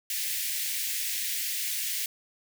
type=high-pass noise; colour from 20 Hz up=white; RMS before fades=-31 dBFS; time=0.1-2.06 s; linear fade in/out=2 ms; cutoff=1800 Hz; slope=48 dB/octave; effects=none